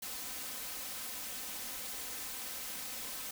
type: noise with comb filter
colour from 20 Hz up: white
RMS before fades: -42 dBFS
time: 0.02-3.31 s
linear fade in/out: 5 ms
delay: 3.9 ms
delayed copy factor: +0.7
effects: none